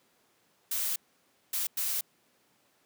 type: noise bursts at uneven times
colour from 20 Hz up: blue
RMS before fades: -31 dBFS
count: 3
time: 0.71-0.96 / 1.53-1.67 / 1.77-2.01 s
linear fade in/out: 5 ms
effects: pink hiss -68 dBFS RMS until 2.85 s + high-pass 200 Hz 12 dB/octave